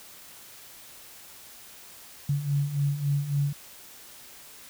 sine beating tone pair, 140 / 143.6 Hz, C#3 / D3, +18 / -39 cents, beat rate 3.6 Hz, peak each -30 / -25 dBFS, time 2.29-3.53 s, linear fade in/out 5 ms, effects white hiss -48 dBFS RMS until 4.69 s

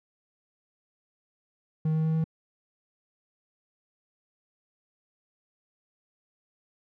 triangle tone with pitch steps, 157.1 / 158.19 / 159.29 / 160.4 Hz, D#3 / D#3 / D#3 / E3, +17 / +29 / +41 / -47 cents, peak -21 dBFS, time 1.85-2.242 s, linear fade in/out 5 ms, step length 98 ms, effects none

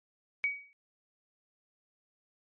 sine tone with exponential decay, 2261 Hz, C#7, 34 cents sharp, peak -24 dBFS, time 0.44-0.73 s, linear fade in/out 0 ms, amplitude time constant 62 ms, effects MP3 48 kbps

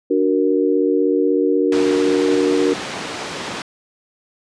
sine chord, D augmented, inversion none, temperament equal, 293.7 / 370 / 466.2 Hz, D4 / F#4 / A#4, 0 / 0 / 0 cents, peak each -18 dBFS, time 0.1-2.74 s, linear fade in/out 10 ms
pink band-pass noise, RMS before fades -28 dBFS, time 1.72-3.62 s, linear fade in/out 2 ms, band 210 to 5500 Hz, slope 12 dB/octave
effects resampled to 22050 Hz

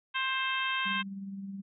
harmonic tone, 527 Hz, C5, 12 cents sharp, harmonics 2 / 3 / 4 / 5 / 6 / 7, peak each -34 / -34 / -38 / -35 / -36 / -43 dBFS, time 0.14-1.03 s, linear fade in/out 20 ms
sine tone with tremolo, 196 Hz, G3, in tune, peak -35 dBFS, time 0.85-1.62 s, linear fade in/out 20 ms, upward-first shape triangle, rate 19 Hz, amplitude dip 45%
effects none

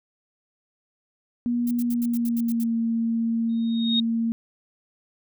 sine tone with pitch glide, 240 to 229 Hz, B3 to A#3, -49 to -31 cents, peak -21 dBFS, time 1.46-4.32 s, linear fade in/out 0 ms, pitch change -82 cents, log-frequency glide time 1.82-2.77 s
violet noise bursts, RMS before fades -37 dBFS, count 9, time 1.67-2.637 s, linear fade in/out 2 ms, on 39 ms, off 77 ms
sine tone with exponential growth, 3729 Hz, A#7, in tune, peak -18 dBFS, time 3.49-4 s, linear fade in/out 5 ms, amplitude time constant 110 ms
effects none

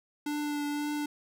square tone with vibrato, 293.7 Hz, D4, in tune, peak -31 dBFS, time 0.26-1.06 s, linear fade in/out 5 ms, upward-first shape triangle, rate 1.9 Hz, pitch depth 17 cents each way, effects none

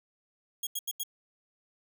10% pulse tone bursts, 3296 Hz, G#7, 14 cents flat, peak -23 dBFS, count 4, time 0.63-1.035 s, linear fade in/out 5 ms, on 39 ms, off 83 ms, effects none

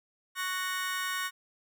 30% pulse chord, F# major, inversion second, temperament just, 1110 / 1480 / 1850 Hz, C#6 / F#6 / A#6, +2 / 0 / -14 cents, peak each -33 dBFS, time 0.35-1.31 s, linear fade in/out 50 ms, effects none

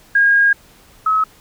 sine tone pair in turn, 1628 / 1284.5 Hz, G#6 / E6, -35 / -45 cents, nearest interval major third, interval 410 cents, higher first, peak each -9 / -12 dBFS, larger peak first, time 0.15-0.53 / 1.06-1.24 s, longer first, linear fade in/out 5 ms, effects pink hiss -48 dBFS RMS until 1.4 s

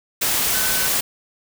sine tone in noise, 1515 Hz, F#6, 40 cents sharp, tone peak -28 dBFS, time 0.54-0.88 s, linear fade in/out 10 ms, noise white, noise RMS -20 dBFS, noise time 0.21-1.01 s, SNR -11 dB, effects none

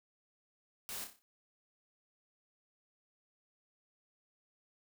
white noise with echo, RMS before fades -43 dBFS, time 0.89-1.04 s, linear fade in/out 0 ms, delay 30 ms, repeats 6, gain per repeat -6 dB, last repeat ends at 1.22 s, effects none

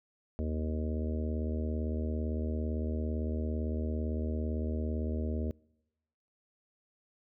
harmonic tone, 77.78 Hz, D#2, in tune, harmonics 1 / 3 / 4 / 5 / 6 / 7 / 8, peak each -32 / -37 / -44 / -43 / -45 / -48 / -46 dBFS, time 0.39-5.51 s, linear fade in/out 0 ms, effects noise-tail reverb RT60 1.0 s tail -26 dB re dry

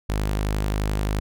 sawtooth tone, 51.5 Hz, G#1, 14 cents flat, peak -18 dBFS, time 0.09-1.2 s, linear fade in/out 5 ms, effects none

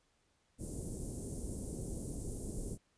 pink band-stop noise, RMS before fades -41 dBFS, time 0.58-2.78 s, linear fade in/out 50 ms, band 470 to 8600 Hz, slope 24 dB/octave, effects pink hiss -75 dBFS RMS until 2.97 s + resampled to 22050 Hz

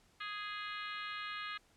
harmonic tone, 415.3 Hz, G#4, in tune, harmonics 3 / 4 / 5 / 6 / 7 / 8 / 9 / 10, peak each -44 / -46 / -48 / -50 / -51 / -52 / -53 / -54 dBFS, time 0.2-1.58 s, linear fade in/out 10 ms, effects pink hiss -69 dBFS RMS until 1.76 s + low-pass 10000 Hz 12 dB/octave

